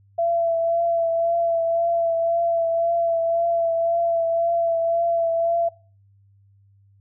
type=tone with vibrato; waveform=sine; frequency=672 Hz; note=E5; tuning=33 cents sharp; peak=-18 dBFS; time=0.18-5.69 s; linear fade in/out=10 ms; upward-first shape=triangle; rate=1.9 Hz; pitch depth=24 cents each way; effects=noise-tail reverb RT60 0.4 s tail -22 dB re dry + added 99 Hz sine -53 dBFS peak until 7 s